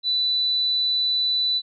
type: tone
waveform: sine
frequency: 3980 Hz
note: B7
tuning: 13 cents sharp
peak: -19 dBFS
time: 0.03-1.62 s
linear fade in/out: 50 ms
effects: none